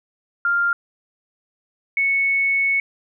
sine tone pair in turn, 1396.9 / 2210 Hz, F6 / C#7, 0 / -6 cents, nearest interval minor sixth, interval 794 cents, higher second, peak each -16 dBFS, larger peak neither, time 0.45-0.73 / 1.97-2.8 s, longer second, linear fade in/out 2 ms, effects none

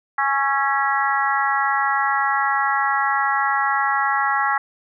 harmonic tone with a mistuned harmonic, 276.7 Hz, C#4, 3 cents flat, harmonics 3 / 4 / 5 / 6 / 7, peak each -22 / -23 / -24 / -25 / -25 dBFS, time 0.18-4.58 s, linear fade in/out 5 ms, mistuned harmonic 5, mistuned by -40 cents, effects none

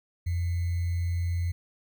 sine tone with sample-and-hold, 86.4 Hz, F2, 18 cents flat, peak -25 dBFS, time 0.26-1.52 s, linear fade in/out 10 ms, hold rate 2100 Hz, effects none

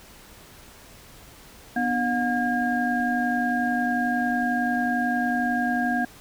sine tone cluster, 244.9 / 296 / 720 / 1622 Hz, B3 / D4 / F#5 / G#6, -14 / +14 / -47 / -41 cents, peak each -25 / -33 / -26 / -27 dBFS, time 1.76-6.05 s, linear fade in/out 5 ms, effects pink hiss -48 dBFS RMS until 6.2 s

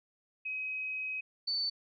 sine tone pair in turn, 2534 / 4515 Hz, D#7 / C#8, +31 / +31 cents, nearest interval minor seventh, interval 1000 cents, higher second, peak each -34 / -30 dBFS, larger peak second, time 0.45-1.21 / 1.47-1.7 s, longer first, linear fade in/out 10 ms, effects none

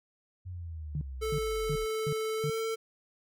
sine linear sweep, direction down, 92.5 to 37.27 Hz, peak -37 dBFS, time 0.45-1.86 s, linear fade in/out 20 ms
sine tone bursts, 147.8 Hz, D3, 11 cents sharp, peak -30 dBFS, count 5, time 0.95-2.5 s, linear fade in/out 2 ms, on 62 ms, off 310 ms
square tone with pitch glide, 438.5 to 447.5 Hz, A4 to A4, -6 to +29 cents, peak -31 dBFS, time 1.21-2.76 s, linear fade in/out 20 ms, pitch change +35 cents, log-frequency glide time 2.38-2.5 s
effects none

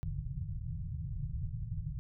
white low-pass noise, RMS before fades -38 dBFS, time 0.03-1.99 s, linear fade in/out 0 ms, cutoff 160 Hz, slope 96 dB/octave, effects none

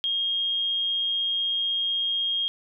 sine tone, 3242 Hz, G#7, 42 cents flat, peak -23 dBFS, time 0.04-2.48 s, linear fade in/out 0 ms, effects none

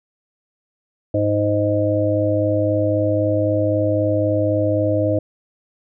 harmonic tone, 103.83 Hz, G#2, in tune, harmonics 1 / 3 / 5 / 6, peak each -21 / -21 / -21 / -21 dBFS, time 1.14-5.19 s, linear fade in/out 5 ms, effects none

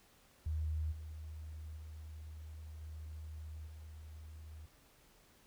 sine tone with level steps, 77.78 Hz, D#2, in tune, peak -34 / -44 / -46 / -44 / -48 dBFS, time 0.46-4.66 s, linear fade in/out 5 ms, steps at 0.91 / 1.76 / 2.81 / 3.66 s, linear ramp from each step 20 ms, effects pink hiss -66 dBFS RMS until 5.46 s

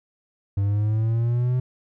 triangle linear sweep, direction up, 98 to 127.5 Hz, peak -17 dBFS, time 0.57-1.6 s, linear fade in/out 5 ms, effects none

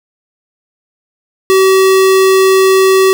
square tone, 381.4 Hz, G4, 47 cents flat, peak -6 dBFS, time 1.5-3.13 s, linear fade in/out 0 ms, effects none

